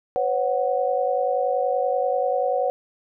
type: chord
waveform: sine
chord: B suspended second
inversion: none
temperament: equal with one note detuned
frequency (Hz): 504 / 554.4 / 740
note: B4 / C#5 / F#5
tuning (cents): +35 / 0 / 0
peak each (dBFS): -24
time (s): 0.16-2.7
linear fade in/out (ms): 0
effects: none